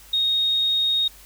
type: tone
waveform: sine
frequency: 3729 Hz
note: A#7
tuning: in tune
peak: -18 dBFS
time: 0.13-1.08 s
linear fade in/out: 5 ms
effects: added 50 Hz sine -50 dBFS peak until 1.25 s + white hiss -48 dBFS RMS until 1.25 s